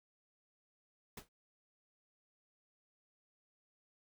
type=noise with exponential decay; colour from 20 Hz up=pink; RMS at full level=-43 dBFS; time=1.17-1.29 s; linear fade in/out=5 ms; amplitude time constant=24 ms; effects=none